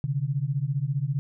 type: beating tone pair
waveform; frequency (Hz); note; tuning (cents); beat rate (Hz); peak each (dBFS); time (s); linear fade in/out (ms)
sine; 131.7 / 146.7; C3 / D3; +12 / -2; 15; -27; 0.04-1.19; 0
effects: none